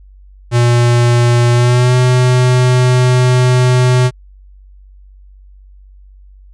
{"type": "tone with pitch glide", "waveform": "square", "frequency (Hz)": [120, 125.97], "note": ["B2", "B2"], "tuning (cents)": [-49, 35], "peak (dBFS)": -8, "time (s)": [0.51, 4.11], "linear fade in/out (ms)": 50, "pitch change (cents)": 84, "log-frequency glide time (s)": [1.52, 1.95], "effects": ["added 48 Hz sine -37 dBFS peak until 6.53 s", "resampled to 22050 Hz"]}